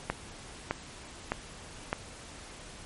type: click train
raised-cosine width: 0.5 ms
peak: -13 dBFS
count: 4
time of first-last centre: 0.1-1.929 s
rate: 1.64 Hz
effects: pink hiss -47 dBFS RMS until 2.85 s + MP3 48 kbps